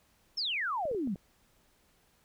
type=exponential sweep; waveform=sine; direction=down; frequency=5540 to 174.2 Hz; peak=-30 dBFS; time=0.37-1.15 s; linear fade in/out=10 ms
type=clicks; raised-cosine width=2 ms; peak=-33 dBFS; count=5; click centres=0.854 / 0.914 / 0.948 / 1.074 / 1.158 s
effects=pink hiss -68 dBFS RMS until 2.24 s